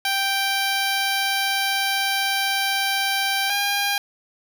10% pulse tone pair in turn, 784 / 805.6 Hz, G5 / G5, 0 / +47 cents, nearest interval unison, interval 47 cents, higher second, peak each -12 dBFS, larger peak neither, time 0.05-3.5 / 3.5-3.98 s, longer first, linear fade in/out 2 ms, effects none

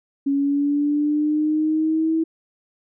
sine linear sweep, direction up, 277.2 to 324.6 Hz, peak -17 dBFS, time 0.26-2.24 s, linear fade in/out 10 ms, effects none

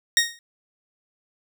15% pulse tone with exponential decay, 1864.7 Hz, A#6, in tune, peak -6 dBFS, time 0.17-0.39 s, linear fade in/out 1 ms, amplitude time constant 47 ms, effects none

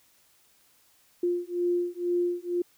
sine beating tone pair, 350.4 / 352.5 Hz, F4 / F4, +6 / +16 cents, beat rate 2.1 Hz, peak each -28 dBFS, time 1.23-2.62 s, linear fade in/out 5 ms, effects white hiss -63 dBFS RMS until 2.77 s

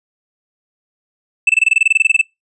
triangle tone bursts, 2637 Hz, E7, in tune, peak -5 dBFS, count 16, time 1.47-2.215 s, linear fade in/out 5 ms, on 25 ms, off 23 ms, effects noise-tail reverb RT60 0.2 s tail -25 dB re dry + resampled to 24000 Hz

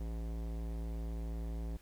sine tone with hard clipping, 56 Hz, A1, 31 cents sharp, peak -39 dBFS, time 0-1.77 s, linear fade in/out 5 ms, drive 18 dB, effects pink hiss -64 dBFS RMS until 1.81 s

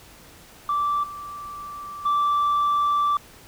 sine tone with level steps, 1167 Hz, D6, 11 cents flat, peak -19 / -33 / -16 dBFS, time 0.69-3.17 s, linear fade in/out 2 ms, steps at 1.03 / 2.05 s, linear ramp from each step 10 ms, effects tanh soft clip ceiling -17 dBFS + pink hiss -48 dBFS RMS until 3.47 s

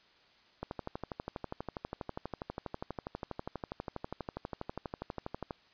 click train, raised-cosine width 1 ms, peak -23 dBFS, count 61, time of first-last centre 0.63-5.508 s, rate 12.3 Hz, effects white hiss -64 dBFS RMS until 5.73 s + resampled to 11025 Hz

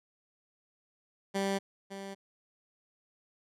15% pulse tone with echo, 196 Hz, G3, in tune, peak -23 dBFS, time 1.34-1.59 s, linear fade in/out 20 ms, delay 560 ms, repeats 1, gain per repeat -11 dB, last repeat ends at 2.15 s, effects low-pass 10000 Hz 12 dB/octave

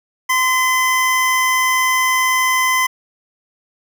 square tone pair together, 1033.5 / 2035 Hz, C6 / C7, -22 / -49 cents, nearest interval octave, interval 1173 cents, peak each -17 dBFS, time 0.29-2.87 s, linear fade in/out 10 ms, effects none

